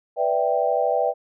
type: chord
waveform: sine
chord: E minor seventh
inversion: second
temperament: equal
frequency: 493.9 / 587.3 / 659.3 / 784 Hz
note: B4 / D5 / E5 / G5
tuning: 0 / 0 / 0 / 0 cents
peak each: -24 dBFS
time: 0.16-1.14 s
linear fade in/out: 50 ms
effects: none